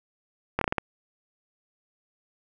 slowing click train, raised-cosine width 0.5 ms, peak -9 dBFS, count 6, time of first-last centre 0.59-0.782 s, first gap 23 ms, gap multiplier 1.26, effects none

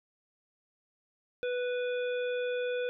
harmonic tone, 493.9 Hz, B4, in tune, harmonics 1 / 3 / 5 / 7, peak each -30 / -40 / -44 / -47 dBFS, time 1.43-2.89 s, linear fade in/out 0 ms, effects none

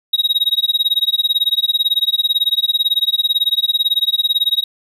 triangle tone with tremolo, 3799 Hz, A#7, 32 cents sharp, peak -8 dBFS, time 0.13-4.64 s, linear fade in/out 5 ms, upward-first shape sine, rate 18 Hz, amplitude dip 100%, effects none

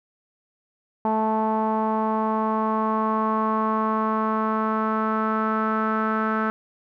sawtooth tone with low-pass filter sweep, 218.7 Hz, A3, 10 cents flat, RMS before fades -23 dBFS, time 1.05-6.5 s, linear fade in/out 0 ms, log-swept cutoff 910 to 1400 Hz, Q 6, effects none

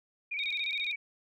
sine tone with vibrato, 2349 Hz, D7, in tune, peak -32 dBFS, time 0.31-0.96 s, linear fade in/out 10 ms, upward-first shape square, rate 17 Hz, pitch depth 56 cents each way
sine tone bursts, 3729 Hz, A#7, in tune, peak -33 dBFS, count 8, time 0.39-0.913 s, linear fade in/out 0 ms, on 47 ms, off 21 ms
effects none

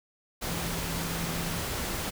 sine tone in noise, 167.8 Hz, E3, 31 cents sharp, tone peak -35 dBFS, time 0.48-1.63 s, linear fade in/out 20 ms, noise pink, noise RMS -33 dBFS, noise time 0.41-2.11 s, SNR -5 dB, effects none

